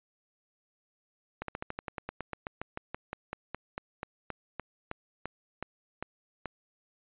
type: slowing click train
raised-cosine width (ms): 0.5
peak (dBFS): -20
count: 27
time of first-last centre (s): 1.42-6.457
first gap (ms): 63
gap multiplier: 1.08
effects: resampled to 8000 Hz